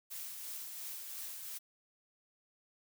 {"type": "noise with tremolo", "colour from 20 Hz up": "blue", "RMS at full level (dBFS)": -43, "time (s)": [0.1, 1.59], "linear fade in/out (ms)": 20, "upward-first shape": "triangle", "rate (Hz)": 2.9, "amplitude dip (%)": 35, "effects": []}